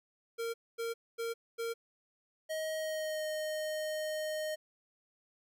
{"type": "tone bursts", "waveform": "square", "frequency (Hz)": 461.1, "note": "A#4", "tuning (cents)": -19, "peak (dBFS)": -35, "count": 4, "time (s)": [0.38, 1.74], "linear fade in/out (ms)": 20, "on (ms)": 160, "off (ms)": 240}
{"type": "tone with pitch glide", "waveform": "square", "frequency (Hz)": [630, 618.5], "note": ["D#5", "D#5"], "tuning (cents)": [21, -10], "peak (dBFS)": -35, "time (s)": [2.49, 4.56], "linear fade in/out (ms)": 20, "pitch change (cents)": -31, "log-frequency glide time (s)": [2.77, 3.25]}
{"effects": []}